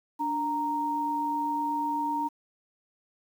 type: tone pair together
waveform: sine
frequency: 292.8 / 929.6 Hz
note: D4 / A#5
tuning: -5 / -5 cents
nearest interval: octave + minor sixth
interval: 2000 cents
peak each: -33 / -27 dBFS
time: 0.19-2.29 s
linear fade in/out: 20 ms
effects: 9-bit